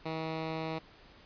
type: tone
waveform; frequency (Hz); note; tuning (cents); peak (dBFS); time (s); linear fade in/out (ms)
10% pulse; 160; D#3; +49; -26; 0.05-0.79; 10
effects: pink hiss -57 dBFS RMS until 1.25 s + resampled to 11025 Hz